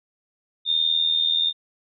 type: tone with amplitude modulation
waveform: sine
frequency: 3639 Hz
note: A#7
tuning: 42 cents flat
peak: -15 dBFS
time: 0.65-1.53 s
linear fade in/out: 50 ms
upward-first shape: sine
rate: 80.5 Hz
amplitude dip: 75%
effects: none